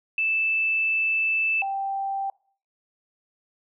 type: tone pair in turn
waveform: sine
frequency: 2637 / 784 Hz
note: E7 / G5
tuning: 0 / 0 cents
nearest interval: octave + major sixth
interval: 2100 cents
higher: first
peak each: -21 / -25 dBFS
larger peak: first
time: 0.18-1.62 / 1.62-2.3 s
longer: first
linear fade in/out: 2 ms
effects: noise-tail reverb RT60 0.5 s tail -24 dB re dry